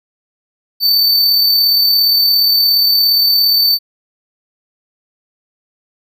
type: tone with amplitude modulation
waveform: square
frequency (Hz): 4549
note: C#8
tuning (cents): +44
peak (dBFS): -8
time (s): 0.8-3.79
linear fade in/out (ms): 50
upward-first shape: sine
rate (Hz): 37.2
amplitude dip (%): 30
effects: none